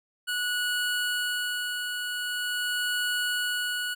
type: tone with tremolo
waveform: 25% pulse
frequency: 1466 Hz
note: F#6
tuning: 16 cents flat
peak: -22 dBFS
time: 0.27-3.95 s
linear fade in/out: 20 ms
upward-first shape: sine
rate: 0.44 Hz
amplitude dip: 40%
effects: none